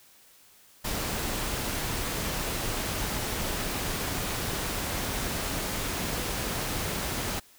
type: noise with amplitude modulation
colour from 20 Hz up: pink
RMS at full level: -30 dBFS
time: 0.84-7.4 s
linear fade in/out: 10 ms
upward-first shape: sine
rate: 221 Hz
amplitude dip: 25%
effects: white hiss -57 dBFS RMS until 7.58 s